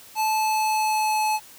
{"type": "tone with pitch glide", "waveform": "square", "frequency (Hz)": [870, 860], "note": ["A5", "A5"], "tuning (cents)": [-20, -40], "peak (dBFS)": -21, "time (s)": [0.15, 1.4], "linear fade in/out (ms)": 50, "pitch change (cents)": -20, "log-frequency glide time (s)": [0.28, 1.19], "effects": ["white hiss -47 dBFS RMS until 1.58 s"]}